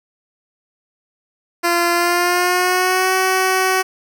10% pulse tone with pitch glide, 344.6 to 375.8 Hz, F4 to F#4, -23 to +27 cents, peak -6 dBFS, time 1.63-3.83 s, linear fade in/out 20 ms, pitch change +150 cents, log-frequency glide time 1.93-3.13 s, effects none

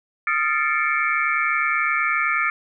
sine tone cluster, 1243 / 1374 / 1758 / 2164 / 2312 Hz, D#6 / F6 / A6 / C#7 / D7, -2 / -29 / -2 / -42 / -28 cents, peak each -25 dBFS, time 0.27-2.5 s, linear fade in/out 2 ms, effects none

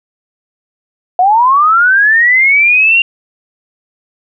sine linear sweep, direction up, 704 to 2794 Hz, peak -5 dBFS, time 1.19-3.02 s, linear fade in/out 2 ms, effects none

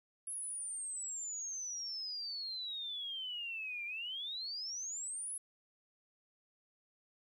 sine exponential two-way sweep, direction down then up, 10840 to 2351 to 10840 Hz, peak -39 dBFS, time 0.27-5.38 s, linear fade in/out 5 ms, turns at 3.85 s, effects 12-bit

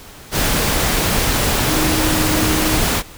sine tone in noise, 311.1 Hz, D#4, in tune, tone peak -20 dBFS, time 1.66-2.81 s, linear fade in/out 50 ms, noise pink, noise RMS -17 dBFS, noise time 0.31-3.03 s, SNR -6 dB, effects pink hiss -39 dBFS RMS until 3.17 s

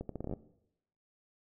accelerating click train, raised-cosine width 2 ms, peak -25 dBFS, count 10, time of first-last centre 0.01-0.337 s, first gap 83 ms, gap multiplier 0.77, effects noise-tail reverb RT60 0.8 s tail -17 dB re dry

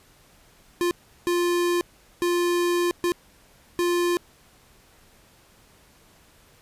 square tone bursts at uneven times, 349.6 Hz, F4, 2 cents sharp, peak -21 dBFS, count 5, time 0.81-0.91 / 1.27-1.81 / 2.22-2.91 / 3.04-3.12 / 3.79-4.17 s, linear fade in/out 0 ms, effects pink hiss -56 dBFS RMS until 6.61 s + resampled to 32000 Hz

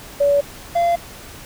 sine / triangle tone pair in turn, 570 / 687.3 Hz, C#5 / F5, +48 / -28 cents, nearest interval minor third, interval 324 cents, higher second, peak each -12 dBFS, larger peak neither, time 0.2-0.41 / 0.75-0.96 s, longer neither, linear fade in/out 10 ms, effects pink hiss -38 dBFS RMS until 1.45 s

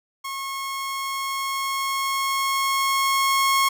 sawtooth tone with level ramp, 1088 Hz, C#6, 33 cents flat, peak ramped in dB -25 to -13 dBFS, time 0.24-3.69 s, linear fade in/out 10 ms, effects none

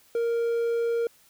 triangle tone, 466.2 Hz, A#4, in tune, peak -21 dBFS, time 0.15-1.07 s, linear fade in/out 2 ms, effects white hiss -59 dBFS RMS until 1.29 s

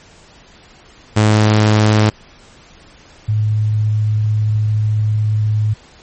sawtooth / sine tone pair in turn, 107.1 / 107.1 Hz, A2 / A2, -46 / -46 cents, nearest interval unison, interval 0 cents, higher neither, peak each -5 / -12 dBFS, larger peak first, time 1.16-2.1 / 3.28-5.74 s, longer second, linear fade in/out 10 ms, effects pink hiss -44 dBFS RMS until 6.02 s + MP3 32 kbps

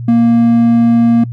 triangle tone, 233.1 Hz, A#3, in tune, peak -4 dBFS, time 0.08-1.24 s, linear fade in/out 5 ms, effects noise-tail reverb RT60 0.1 s tail -22 dB re dry + added 119 Hz sine -20 dBFS peak until 1.32 s

